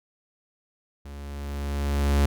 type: tone with level ramp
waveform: 45% pulse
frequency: 71 Hz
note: C#2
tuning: 42 cents sharp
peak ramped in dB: -38 to -17 dBFS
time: 1.05-2.26 s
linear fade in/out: 5 ms
effects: none